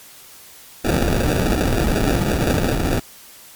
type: noise with sample-and-hold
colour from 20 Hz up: pink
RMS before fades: -18 dBFS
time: 0.84-3 s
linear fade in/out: 10 ms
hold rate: 1050 Hz
effects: white hiss -43 dBFS RMS until 3.55 s + MP3 96 kbps